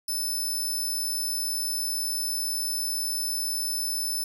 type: tone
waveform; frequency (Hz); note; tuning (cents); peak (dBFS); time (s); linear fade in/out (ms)
15% pulse; 5274; E8; 0; -21; 0.08-4.24; 5
effects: none